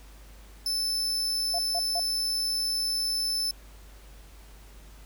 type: tone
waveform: 40% pulse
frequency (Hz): 5270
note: E8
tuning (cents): -1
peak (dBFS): -25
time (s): 0.66-3.51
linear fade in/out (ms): 2
type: tone bursts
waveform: sine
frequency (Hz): 698.5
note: F5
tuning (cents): 0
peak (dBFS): -29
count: 3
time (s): 1.54-1.998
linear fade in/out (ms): 2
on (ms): 46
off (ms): 160
effects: added 50 Hz sine -47 dBFS peak until 5.05 s + pink hiss -55 dBFS RMS until 5.05 s